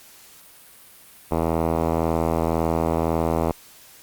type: tone with low-pass filter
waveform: 5% pulse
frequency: 81.9 Hz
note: E2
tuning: 11 cents flat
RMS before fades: -22 dBFS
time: 1.31-3.52 s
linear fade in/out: 5 ms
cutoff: 970 Hz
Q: 0.75
effects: white hiss -48 dBFS RMS until 4.02 s + Opus 48 kbps